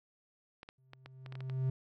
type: clicks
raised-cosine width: 0.3 ms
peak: -32 dBFS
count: 9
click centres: 0.631 / 0.689 / 0.934 / 1.06 / 1.262 / 1.324 / 1.354 / 1.406 / 1.498 s
type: tone with exponential growth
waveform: triangle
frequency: 130.81 Hz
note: C3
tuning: in tune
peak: -26 dBFS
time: 0.78-1.7 s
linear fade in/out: 5 ms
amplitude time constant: 200 ms
effects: none